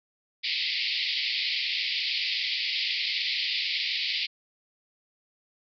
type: band-pass noise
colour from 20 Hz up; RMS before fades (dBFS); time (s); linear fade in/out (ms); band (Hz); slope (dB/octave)
white; -29; 0.43-4.27; 20; 2000 to 4900; 96
effects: none